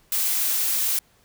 blue noise, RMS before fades -23 dBFS, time 0.12-0.99 s, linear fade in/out 2 ms, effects pink hiss -60 dBFS RMS until 1.24 s

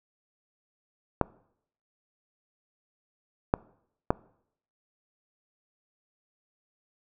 clicks, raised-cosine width 1 ms, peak -7 dBFS, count 3, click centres 1.213 / 3.539 / 4.105 s, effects noise-tail reverb RT60 0.7 s tail -23 dB re dry

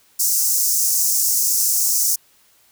pink high-pass noise, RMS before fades -18 dBFS, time 0.19-2.16 s, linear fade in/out 10 ms, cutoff 5500 Hz, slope 48 dB/octave, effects white hiss -56 dBFS RMS until 2.71 s

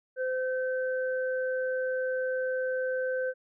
sine tone pair together, 514.2 / 1541 Hz, C5 / G6, -30 / -30 cents, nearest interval octave + perfect fifth, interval 1900 cents, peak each -28 / -35 dBFS, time 0.16-3.34 s, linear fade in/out 50 ms, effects none

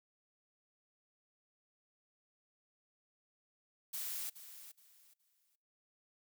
blue noise with echo, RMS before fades -41 dBFS, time 3.93-4.3 s, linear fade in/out 10 ms, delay 420 ms, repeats 3, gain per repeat -12 dB, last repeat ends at 5.56 s, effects noise-tail reverb RT60 1.0 s tail -25 dB re dry

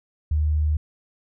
sine tone, 76.1 Hz, D#2, 38 cents flat, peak -18 dBFS, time 0.31-0.77 s, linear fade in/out 5 ms, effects none

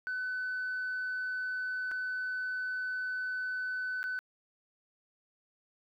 sine tone with dropouts, 1506 Hz, F#6, 30 cents sharp, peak -31 dBFS, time 0.07-4.19 s, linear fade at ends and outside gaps 0 ms, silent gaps 1.913-1.916 / 4.03-4.04 s, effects tanh soft clip ceiling -30 dBFS + 12-bit

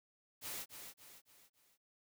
white noise with echo, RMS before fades -44 dBFS, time 0.41-0.66 s, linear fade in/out 50 ms, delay 280 ms, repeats 4, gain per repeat -7 dB, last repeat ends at 1.78 s, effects none

